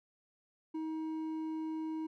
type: tone with hard clipping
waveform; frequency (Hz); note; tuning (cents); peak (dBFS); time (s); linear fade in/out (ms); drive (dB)
sine; 316.8; D#4; +31; -37; 0.74-2.07; 10; 5
effects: none